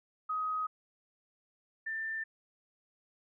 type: tone pair in turn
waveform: sine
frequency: 1259 / 1784.2 Hz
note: D#6 / A6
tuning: +20 / +24 cents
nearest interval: tritone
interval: 604 cents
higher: second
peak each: -31 / -34 dBFS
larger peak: first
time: 0.29-0.67 / 1.86-2.24 s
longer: neither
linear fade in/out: 10 ms
effects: none